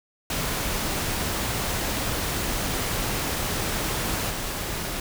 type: noise with level steps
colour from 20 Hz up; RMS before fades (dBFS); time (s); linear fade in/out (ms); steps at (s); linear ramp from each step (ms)
pink; -27 / -30; 0.3-5; 2; 4.29; 20
effects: none